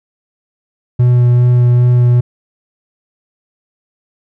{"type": "tone with vibrato", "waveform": "triangle", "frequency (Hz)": 122.5, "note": "B2", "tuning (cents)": -14, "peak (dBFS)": -4, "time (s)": [0.99, 2.21], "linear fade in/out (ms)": 10, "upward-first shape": "sine", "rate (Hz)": 2.5, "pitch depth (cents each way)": 11, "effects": []}